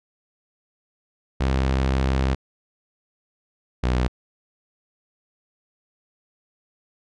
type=tone pair in turn; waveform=sawtooth; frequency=66.1 / 62.17 Hz; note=C2 / B1; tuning=+18 / +12 cents; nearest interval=minor second; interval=106 cents; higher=first; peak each=-15 dBFS; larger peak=neither; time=1.4-2.35 / 3.83-4.08 s; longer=first; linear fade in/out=10 ms; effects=low-pass 5000 Hz 12 dB/octave